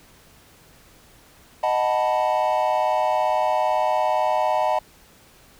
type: chord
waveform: triangle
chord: B dominant seventh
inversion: first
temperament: equal with one note detuned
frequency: 622.3 / 740 / 880 / 979.8 Hz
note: D#5 / F#5 / A5 / B5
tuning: 0 / 0 / 0 / -14 cents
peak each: -21 / -22 / -22 / -25 dBFS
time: 1.63-4.79 s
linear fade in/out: 5 ms
effects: pink hiss -52 dBFS RMS until 5.59 s